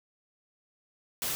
white noise, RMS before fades -32 dBFS, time 1.22-1.35 s, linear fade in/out 0 ms, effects none

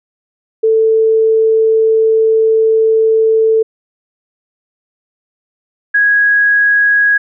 sine tone pair in turn, 443.4 / 1656.7 Hz, A4 / G#6, +13 / -5 cents, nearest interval octave + major seventh, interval 2282 cents, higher second, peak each -7 dBFS, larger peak neither, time 0.63-3.63 / 5.94-7.18 s, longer first, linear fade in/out 10 ms, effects none

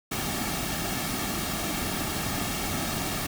pink noise with comb filter, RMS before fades -30 dBFS, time 0.11-3.27 s, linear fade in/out 10 ms, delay 2 ms, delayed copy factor -0.55, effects none

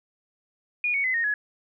sine tone with pitch steps, 2444 / 2228 / 2032 / 1852.2 / 1688.7 Hz, D#7 / C#7 / B6 / A#6 / G#6, -32 / +8 / +49 / -12 / +28 cents, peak -22 dBFS, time 0.84-1.34 s, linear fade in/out 2 ms, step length 100 ms, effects none

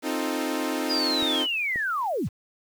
sawtooth chord, F dominant seventh, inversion second, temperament equal with one note detuned, 262.5 / 311.1 / 349.2 / 440 Hz, C4 / Eb4 / F4 / A4, +6 / 0 / 0 / 0 cents, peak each -26 / -25 / -31 / -31 dBFS, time 0.02-1.47 s, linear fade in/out 50 ms
sine linear sweep, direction down, 4969 to 53.6 Hz, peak -24 dBFS, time 0.89-2.29 s, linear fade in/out 20 ms
clicks, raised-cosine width 2 ms, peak -25 / -24 dBFS, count 2, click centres 1.226 / 1.759 s
effects 8-bit

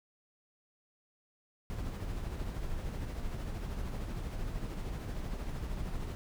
brown noise with tremolo, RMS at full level -36 dBFS, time 1.7-6.15 s, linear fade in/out 0 ms, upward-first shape sine, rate 13 Hz, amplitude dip 35%, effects none

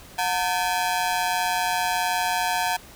sawtooth ring-modulated tone, 815 Hz, G#5, 33 cents flat, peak -15 dBFS, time 0.18-2.77 s, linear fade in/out 10 ms, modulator 90.7 Hz, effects pink hiss -46 dBFS RMS until 2.95 s

